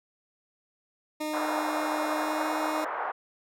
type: tone with pitch glide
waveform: 20% pulse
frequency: 306.2 to 309.9 Hz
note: D#4 to D#4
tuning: -28 to -7 cents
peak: -25 dBFS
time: 1.2-2.85 s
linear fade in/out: 10 ms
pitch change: +21 cents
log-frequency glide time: 2.15-2.43 s
type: band-pass noise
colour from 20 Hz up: pink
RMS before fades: -32 dBFS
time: 1.33-3.12 s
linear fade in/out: 10 ms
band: 630 to 1400 Hz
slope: 24 dB/octave
effects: none